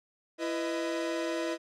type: tone cluster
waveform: 45% pulse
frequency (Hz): 334.5 / 497 / 624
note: E4 / B4 / D#5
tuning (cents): +25 / +11 / +5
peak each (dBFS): -33 / -38 / -35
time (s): 0.38-1.58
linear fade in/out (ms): 50
effects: low-pass 7000 Hz 12 dB/octave